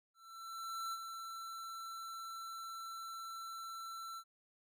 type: tone with ADSR envelope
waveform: square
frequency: 1341 Hz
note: E6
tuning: 29 cents sharp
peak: -39 dBFS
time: 0.14-4.24 s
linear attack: 790 ms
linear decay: 37 ms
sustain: -6 dB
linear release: 63 ms
effects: none